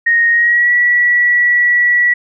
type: tone with pitch glide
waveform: sine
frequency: 1864.7 to 1941.6 Hz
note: A#6 to B6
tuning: 0 to -30 cents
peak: -8 dBFS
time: 0.06-2.14 s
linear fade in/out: 10 ms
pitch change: +70 cents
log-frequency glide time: 0.31-0.72 s
effects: none